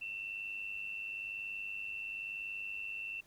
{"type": "tone with amplitude modulation", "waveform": "sine", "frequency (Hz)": 2690, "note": "E7", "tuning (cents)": 34, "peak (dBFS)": -36, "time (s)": [0.01, 3.21], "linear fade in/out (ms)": 10, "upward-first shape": "sine", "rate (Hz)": 101, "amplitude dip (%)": 60, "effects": ["pink hiss -66 dBFS RMS until 3.26 s"]}